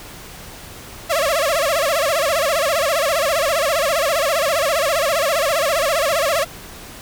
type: tone with vibrato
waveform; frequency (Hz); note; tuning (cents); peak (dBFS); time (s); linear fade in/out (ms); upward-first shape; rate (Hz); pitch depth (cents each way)
sawtooth; 609; D#5; -37; -12; 1.09-6.45; 20; sine; 15; 200
effects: pink hiss -37 dBFS RMS until 7.01 s